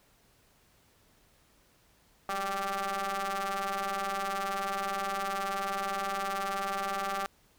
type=ring-modulated tone; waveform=sawtooth; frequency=194.1 Hz; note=G3; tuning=17 cents flat; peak=-24 dBFS; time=2.29-7.26 s; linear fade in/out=0 ms; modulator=980 Hz; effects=pink hiss -65 dBFS RMS until 7.58 s